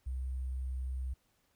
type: tone with sample-and-hold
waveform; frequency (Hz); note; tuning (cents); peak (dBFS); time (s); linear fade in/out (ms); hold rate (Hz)
sine; 64.5; C2; -24; -34; 0.06-1.14; 10; 8820
effects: pink hiss -74 dBFS RMS until 1.55 s